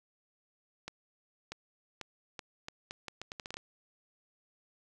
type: accelerating click train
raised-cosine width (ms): 0.2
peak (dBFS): -23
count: 14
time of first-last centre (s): 0.88-3.57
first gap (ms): 640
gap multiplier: 0.77
effects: none